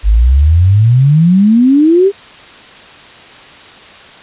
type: exponential sweep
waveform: sine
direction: up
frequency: 49 to 408.7 Hz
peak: -4 dBFS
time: 0.03-2.12 s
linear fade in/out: 50 ms
effects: white hiss -35 dBFS RMS until 4.22 s + resampled to 8000 Hz